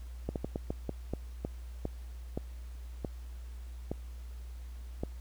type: slowing click train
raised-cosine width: 2 ms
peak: -20 dBFS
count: 13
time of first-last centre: 0.29-5.035 s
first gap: 68 ms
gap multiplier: 1.29
effects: added 60 Hz sine -41 dBFS peak until 5.2 s + pink hiss -61 dBFS RMS until 5.2 s